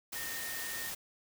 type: tone in noise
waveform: sine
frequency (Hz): 1837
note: A#6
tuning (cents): -26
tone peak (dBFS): -42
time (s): 0.15-0.9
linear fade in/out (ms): 10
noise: white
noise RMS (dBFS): -40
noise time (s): 0.12-0.95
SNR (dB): -5
effects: none